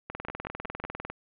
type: two click trains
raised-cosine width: 0.5 ms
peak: -21 / -20 dBFS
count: 5 / 20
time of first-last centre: 0.1-0.839 / 0.15-1.1 s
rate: 5.41 / 20 Hz
effects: resampled to 8000 Hz + 9-bit